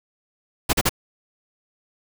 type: noise bursts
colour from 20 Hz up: pink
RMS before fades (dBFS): -18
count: 3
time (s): 0.69-0.894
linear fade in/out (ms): 10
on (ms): 42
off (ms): 39
effects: none